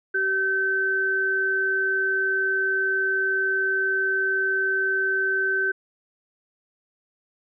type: tone pair together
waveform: sine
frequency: 384.8 / 1539 Hz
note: G4 / G6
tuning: -32 / -32 cents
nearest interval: 2 octaves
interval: 2400 cents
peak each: -28 / -21 dBFS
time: 0.14-5.72 s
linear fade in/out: 10 ms
effects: none